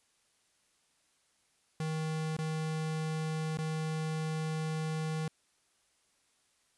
square tone with dropouts, 157.6 Hz, D#3, 23 cents sharp, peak -33 dBFS, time 1.8-5.28 s, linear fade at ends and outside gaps 2 ms, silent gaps 2.367-2.387 / 3.573-3.586 s, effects white hiss -72 dBFS RMS until 6.77 s + resampled to 24000 Hz

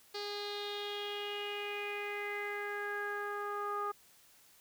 sawtooth tone with low-pass filter sweep, 410.6 Hz, G#4, 20 cents flat, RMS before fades -39 dBFS, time 0.14-3.92 s, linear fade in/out 10 ms, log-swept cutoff 4500 to 1200 Hz, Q 5.9, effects white hiss -63 dBFS RMS until 4.6 s

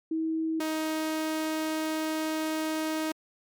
sine / sawtooth tone pair in turn, 321 / 314.2 Hz, E4 / D#4, -46 / +17 cents, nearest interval unison, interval 37 cents, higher first, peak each -26 / -24 dBFS, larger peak second, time 0.11-0.6 / 0.6-3.12 s, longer second, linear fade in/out 5 ms, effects MP3 96 kbps

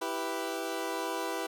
20% pulse chord, E minor, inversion none, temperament equal, 329.6 / 392 / 493.9 Hz, E4 / G4 / B4, 0 / 0 / 0 cents, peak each -32 dBFS, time 0.01-1.47 s, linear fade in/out 10 ms, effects none

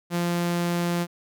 sawtooth tone, 173.2 Hz, F3, 14 cents flat, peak -19 dBFS, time 0.1-1.07 s, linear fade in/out 50 ms, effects none

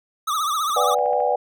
square tone with vibrato, 1223 Hz, D#6, 30 cents flat, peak -21 dBFS, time 0.27-0.95 s, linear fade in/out 10 ms, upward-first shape triangle, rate 15 Hz, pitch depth 140 cents each way
click train, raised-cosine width 0.5 ms, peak -29 dBFS, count 8, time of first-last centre 0.7-1.204 s, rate 13.9 Hz
sine chord, G# half-diminished seventh, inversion first, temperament equal with one note detuned, 493.9 / 587.3 / 740 / 811.2 Hz, B4 / D5 / F#5 / G#5, 0 / 0 / 0 / -41 cents, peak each -23 dBFS, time 0.76-1.36 s, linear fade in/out 5 ms
effects none

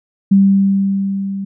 sine tone with level ramp, 196 Hz, G3, in tune, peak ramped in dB -5 to -20 dBFS, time 0.31-1.45 s, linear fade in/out 10 ms, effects none

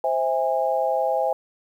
sine chord, C augmented, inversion none, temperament just, 523.3 / 654.1 / 817.6 Hz, C5 / E5 / G#5, 0 / -14 / -27 cents, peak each -24 dBFS, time 0.04-1.33 s, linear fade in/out 2 ms, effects 9-bit

